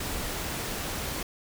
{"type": "noise", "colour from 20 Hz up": "pink", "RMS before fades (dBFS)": -33, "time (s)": [0, 1.23], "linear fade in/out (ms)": 5, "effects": []}